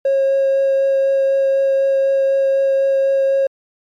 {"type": "tone with vibrato", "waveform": "triangle", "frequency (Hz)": 543, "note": "C#5", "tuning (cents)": -36, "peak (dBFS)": -9, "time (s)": [0.05, 3.47], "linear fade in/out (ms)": 5, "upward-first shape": "triangle", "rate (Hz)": 4, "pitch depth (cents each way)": 9, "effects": ["tanh soft clip ceiling -8 dBFS", "MP3 64 kbps"]}